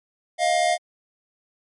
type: tone pair together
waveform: square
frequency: 629.7 / 705 Hz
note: D#5 / F5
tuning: +21 / +16 cents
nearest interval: major second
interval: 195 cents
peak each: -24 / -20 dBFS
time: 0.38-0.78 s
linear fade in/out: 50 ms
effects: MP3 48 kbps